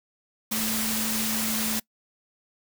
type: tone in noise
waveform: sine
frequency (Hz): 220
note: A3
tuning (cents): 0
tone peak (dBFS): -30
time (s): 0.51-1.8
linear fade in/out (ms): 10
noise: white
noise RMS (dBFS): -28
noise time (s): 0.51-1.8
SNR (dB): -5
effects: noise-tail reverb RT60 0.1 s tail -23 dB re dry